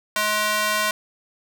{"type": "tone with high-pass filter", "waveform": "square", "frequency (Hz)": 211.7, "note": "G#3", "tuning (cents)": 33, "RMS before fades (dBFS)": -22, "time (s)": [0.16, 0.91], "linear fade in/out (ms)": 2, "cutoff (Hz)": 1100, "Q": 0.96, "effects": []}